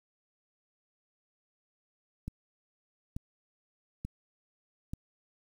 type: click train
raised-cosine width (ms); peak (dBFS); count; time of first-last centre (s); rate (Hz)
5; -24; 4; 2.28-4.935; 1.13
effects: 9-bit